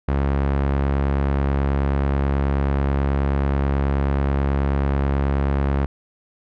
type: tone with low-pass filter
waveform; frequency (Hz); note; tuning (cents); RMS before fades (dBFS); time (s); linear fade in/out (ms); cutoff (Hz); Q
sawtooth; 69.3; C#2; 0; -20; 0.08-5.86; 5; 1700; 0.76
effects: none